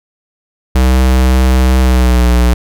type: tone with pitch glide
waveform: square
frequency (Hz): 64.1 to 60.61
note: C2 to B1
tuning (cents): -35 to -32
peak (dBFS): -7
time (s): 0.75-2.54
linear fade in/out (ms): 5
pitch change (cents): -97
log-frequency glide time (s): 1.81-2.29
effects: none